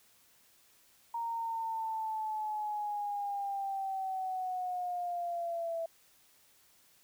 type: linear sweep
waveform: sine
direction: down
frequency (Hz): 932.3 to 659.3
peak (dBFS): -33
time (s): 1.14-5.86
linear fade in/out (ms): 5
effects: white hiss -65 dBFS RMS until 7.03 s